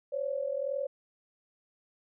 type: tone pair together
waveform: sine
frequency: 525.2 / 567 Hz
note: C5 / C#5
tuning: +6 / +39 cents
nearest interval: minor second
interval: 133 cents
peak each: -34 / -32 dBFS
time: 0.12-0.87 s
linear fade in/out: 10 ms
effects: none